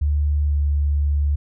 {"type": "tone with pitch glide", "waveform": "sine", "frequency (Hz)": [73.42, 72.45], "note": ["D2", "D2"], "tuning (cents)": [0, -23], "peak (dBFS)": -16, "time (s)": [0.01, 1.36], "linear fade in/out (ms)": 10, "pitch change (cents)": -23, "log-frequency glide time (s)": [0.47, 0.54], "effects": []}